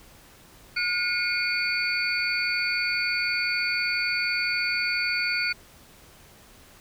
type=tone cluster; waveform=sine; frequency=1439 / 2173 / 2429 / 4526 Hz; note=F#6 / C#7 / D#7 / C#8; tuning=-49 / -35 / -42 / +35 cents; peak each=-29 dBFS; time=0.76-5.53 s; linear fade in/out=10 ms; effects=pink hiss -52 dBFS RMS until 6.8 s